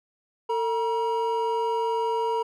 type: tone pair together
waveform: triangle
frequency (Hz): 450.4 / 953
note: A4 / A#5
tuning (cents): +40 / +38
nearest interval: octave + minor second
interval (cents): 1298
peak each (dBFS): -24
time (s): 0.49-2.43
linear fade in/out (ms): 10
effects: none